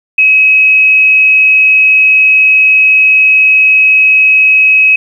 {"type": "tone with frequency modulation", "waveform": "sine", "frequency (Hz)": 2555, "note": "D#7", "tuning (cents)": 45, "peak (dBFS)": -3, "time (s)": [0.18, 4.96], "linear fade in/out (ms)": 5, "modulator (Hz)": 114, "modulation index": 0.24, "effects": ["7-bit"]}